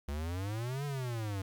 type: exponential two-way sweep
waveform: square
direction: up then down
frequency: 69.3 to 146.4 to 94.2 Hz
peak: -35 dBFS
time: 0.08-1.42 s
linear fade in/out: 5 ms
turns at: 0.85 s
effects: 11-bit